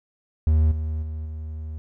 triangle tone with level steps, 77.9 Hz, D#2, 3 cents sharp, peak -13 / -22 / -26 / -28 dBFS, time 0.47-1.78 s, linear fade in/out 0 ms, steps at 0.71 / 1.02 / 1.25 s, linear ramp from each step 10 ms, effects none

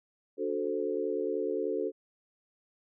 sine chord, D dominant seventh, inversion none, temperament equal, 293.7 / 370 / 440 / 523.3 Hz, D4 / F#4 / A4 / C5, 0 / 0 / 0 / 0 cents, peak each -37 / -34 / -32 / -37 dBFS, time 0.37-1.92 s, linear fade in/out 50 ms, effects none

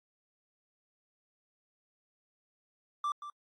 triangle tone with echo, 1174.7 Hz, D6, in tune, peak -28 dBFS, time 3.04-3.12 s, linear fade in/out 2 ms, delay 180 ms, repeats 1, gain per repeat -11 dB, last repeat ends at 3.3 s, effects AAC 32 kbps

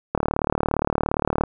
click train, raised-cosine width 1 ms, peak -6 dBFS, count 49, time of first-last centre 0.15-1.437 s, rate 37.3 Hz, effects none

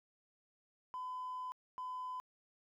triangle tone bursts at uneven times, 1010 Hz, B5, 39 cents sharp, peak -37 dBFS, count 2, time 0.94-1.52 / 1.78-2.2 s, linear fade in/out 0 ms, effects tanh soft clip ceiling -37 dBFS

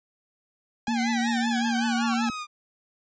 sawtooth tone with vibrato, 808 Hz, G#5, 48 cents flat, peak -25 dBFS, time 0.87-2.29 s, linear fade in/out 2 ms, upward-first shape triangle, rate 5.3 Hz, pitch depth 160 cents each way
sine tone, 233.1 Hz, A#3, in tune, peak -24 dBFS, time 0.88-2.3 s, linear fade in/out 0 ms
sawtooth exponential sweep, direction down, 2118 to 1201 Hz, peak -28 dBFS, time 0.95-2.47 s, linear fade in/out 50 ms
sine tone with exponential growth, 1129 Hz, C#6, 31 cents sharp, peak -29 dBFS, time 1.45-2.14 s, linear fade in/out 2 ms, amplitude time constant 150 ms
effects resampled to 16000 Hz

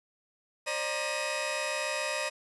sawtooth tone cluster, 535 / 602 / 940 / 1921 / 2524 Hz, C5 / D5 / A#5 / B6 / D#7, +38 / +43 / +14 / -48 / +24 cents, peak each -34 / -31 / -36 / -35 / -32 dBFS, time 0.66-2.3 s, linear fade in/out 20 ms, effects resampled to 24000 Hz + 9-bit

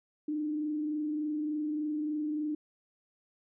sine tone with frequency modulation, 302.3 Hz, D#4, 50 cents flat, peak -30 dBFS, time 0.28-2.55 s, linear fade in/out 5 ms, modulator 23.4 Hz, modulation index 0.3, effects none

